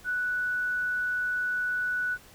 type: tone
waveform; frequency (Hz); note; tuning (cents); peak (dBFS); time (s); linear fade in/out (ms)
sine; 1480; F#6; 0; -26; 0.04-2.18; 50
effects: pink hiss -53 dBFS RMS until 2.34 s